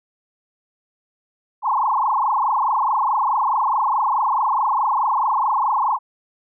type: tone with frequency modulation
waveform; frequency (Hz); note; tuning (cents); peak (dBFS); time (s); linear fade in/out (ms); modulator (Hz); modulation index
sine; 966; B5; -39; -16; 1.62-5.99; 50; 24.7; 5.6
effects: none